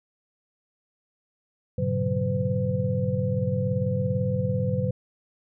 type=tone cluster; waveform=sine; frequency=100.7 / 118.3 / 138.9 / 184.9 / 507 Hz; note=G2 / A#2 / C#3 / F#3 / B4; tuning=+47 / +26 / +4 / -1 / +45 cents; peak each=-29 dBFS; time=1.78-4.91 s; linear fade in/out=5 ms; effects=none